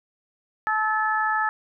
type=harmonic tone; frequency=433.3 Hz; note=A4; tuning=27 cents flat; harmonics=2 / 3 / 4; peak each=-25 / -25 / -25 dBFS; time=0.67-1.49 s; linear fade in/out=0 ms; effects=none